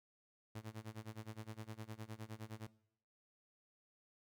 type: tone with tremolo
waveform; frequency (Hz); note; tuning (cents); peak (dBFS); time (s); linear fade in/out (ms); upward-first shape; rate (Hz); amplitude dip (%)
sawtooth; 109.5; A2; -8; -40; 0.55-2.67; 5; sine; 9.7; 95
effects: noise-tail reverb RT60 0.7 s tail -20 dB re dry